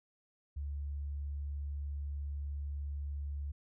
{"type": "tone", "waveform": "sine", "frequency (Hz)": 71.6, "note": "D2", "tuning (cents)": -43, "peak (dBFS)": -36, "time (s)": [0.56, 3.52], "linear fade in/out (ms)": 10, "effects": []}